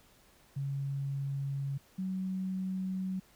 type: tone pair in turn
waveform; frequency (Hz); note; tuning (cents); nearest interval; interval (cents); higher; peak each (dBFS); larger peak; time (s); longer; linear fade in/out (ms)
sine; 138.5 / 187.78; C#3 / F#3; -1 / +26; perfect fourth; 527; second; -32 / -32; neither; 0.56-1.78 / 1.98-3.2; neither; 10
effects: pink hiss -63 dBFS RMS until 3.35 s